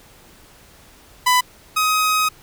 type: tone pair in turn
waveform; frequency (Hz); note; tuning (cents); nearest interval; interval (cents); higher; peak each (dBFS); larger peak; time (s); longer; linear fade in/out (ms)
sawtooth; 998 / 1260.5; B5 / D#6; +18 / +22; major third; 404; second; -9 / -12; first; 1.26-1.41 / 1.76-2.29; second; 10
effects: pink hiss -48 dBFS RMS until 2.42 s